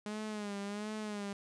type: tone with vibrato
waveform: sawtooth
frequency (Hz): 207.7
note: G#3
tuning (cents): 0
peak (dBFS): -34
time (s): 0.06-1.33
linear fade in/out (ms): 2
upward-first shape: sine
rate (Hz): 1.4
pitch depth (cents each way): 66
effects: resampled to 22050 Hz